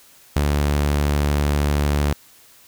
sawtooth tone with ADSR envelope, 72.8 Hz, D2, 15 cents flat, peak -11 dBFS, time 0.36-2.13 s, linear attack 5 ms, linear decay 43 ms, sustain -2 dB, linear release 5 ms, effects white hiss -50 dBFS RMS until 2.67 s

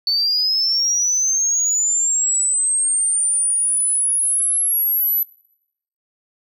sine linear sweep, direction up, 4468 to 12000 Hz, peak -14 dBFS, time 0.07-5.23 s, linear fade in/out 2 ms, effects noise-tail reverb RT60 0.8 s tail -26 dB re dry + tanh soft clip ceiling -12 dBFS

